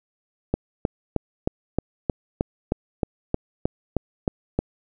click train, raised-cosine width 2 ms, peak -7 dBFS, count 14, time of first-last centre 0.54-4.59 s, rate 3.21 Hz, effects none

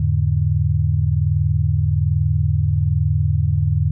sine tone cluster, 84 / 105.2 / 145.4 Hz, E2 / G#2 / D3, +33 / +23 / -17 cents, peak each -19 dBFS, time 0-3.91 s, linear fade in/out 5 ms, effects none

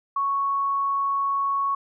sine tone, 1108.7 Hz, C#6, in tune, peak -21 dBFS, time 0.16-1.75 s, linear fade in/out 5 ms, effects none

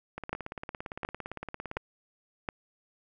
two click trains, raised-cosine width 0.5 ms, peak -16 / -22 dBFS, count 4 / 29, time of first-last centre 0.33-2.488 / 0.18-1.771 s, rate 1.39 / 17.6 Hz, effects none

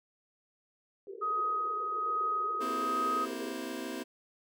white band-pass noise, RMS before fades -45 dBFS, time 1.07-3.52 s, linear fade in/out 2 ms, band 370 to 470 Hz, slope 96 dB/octave
sine tone with tremolo, 1257 Hz, D#6, 17 cents sharp, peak -28 dBFS, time 1.21-3.26 s, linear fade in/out 20 ms, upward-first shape sine, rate 1.2 Hz, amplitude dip 35%
sawtooth chord, C dominant seventh, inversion third, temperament just, 235.5 / 261.6 / 327 / 392.4 Hz, Bb3 / C4 / E4 / G4, +18 / 0 / -14 / +2 cents, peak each -40 / -36 / -37 / -39 dBFS, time 2.6-4.04 s, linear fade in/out 20 ms
effects none

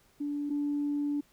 sine tone pair in turn, 290 / 290 Hz, D4 / D4, -22 / -22 cents, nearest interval unison, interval 0 cents, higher neither, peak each -30 / -27 dBFS, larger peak second, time 0.2-0.5 / 0.5-1.21 s, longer second, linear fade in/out 10 ms, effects tanh soft clip ceiling -23 dBFS + pink hiss -65 dBFS RMS until 1.32 s

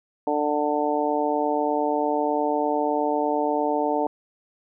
harmonic tone, 148.4 Hz, D3, 18 cents sharp, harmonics 2 / 3 / 4 / 5 / 6, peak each -27 / -27 / -27 / -27 / -27 dBFS, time 0.27-4.07 s, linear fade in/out 2 ms, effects none

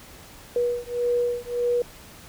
sine beating tone pair, 482.5 / 484.2 Hz, B4 / B4, -40 / -34 cents, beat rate 1.7 Hz, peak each -25 dBFS, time 0.56-1.82 s, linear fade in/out 2 ms, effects pink hiss -46 dBFS RMS until 2.28 s

